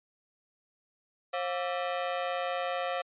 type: ring-modulated tone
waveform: sawtooth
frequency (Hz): 623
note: D#5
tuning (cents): +2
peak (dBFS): -23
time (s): 1.33-3.02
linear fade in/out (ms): 10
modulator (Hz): 87.8
effects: resampled to 8000 Hz